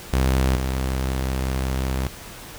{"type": "tone pair in turn", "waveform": "sawtooth", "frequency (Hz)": [65.41, 65.41], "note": ["C2", "C2"], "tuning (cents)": [0, 0], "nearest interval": "unison", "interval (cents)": 0, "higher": "neither", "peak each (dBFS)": [-13, -18], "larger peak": "first", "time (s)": [[0.13, 0.56], [0.56, 2.07]], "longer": "second", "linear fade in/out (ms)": 0, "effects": ["pink hiss -39 dBFS RMS until 2.58 s"]}